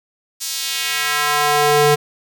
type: tone with high-pass filter sweep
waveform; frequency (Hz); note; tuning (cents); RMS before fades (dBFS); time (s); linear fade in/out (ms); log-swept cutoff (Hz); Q
square; 147.7; D3; +10; -17; 0.4-1.96; 20; 5900 to 310; 1.2
effects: none